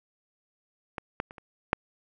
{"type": "clicks", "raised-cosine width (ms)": 0.5, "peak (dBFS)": [-18, -13, -28, -30, -6], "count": 5, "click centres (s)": [0.982, 1.201, 1.309, 1.382, 1.731], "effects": []}